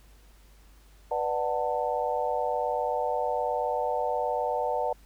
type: chord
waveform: sine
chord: B minor seventh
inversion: none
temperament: just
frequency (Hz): 493.9 / 592.7 / 740.8 / 889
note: B4 / D5 / F#5 / A5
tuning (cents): 0 / +16 / +2 / +18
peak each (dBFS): -31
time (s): 1.11-4.93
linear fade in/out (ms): 5
effects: added 50 Hz sine -53 dBFS peak until 5.05 s + pink hiss -61 dBFS RMS until 5.05 s